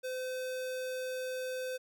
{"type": "tone", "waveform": "square", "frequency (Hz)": 512, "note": "C5", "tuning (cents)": -38, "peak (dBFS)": -36, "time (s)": [0.03, 1.78], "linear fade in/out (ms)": 20, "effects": []}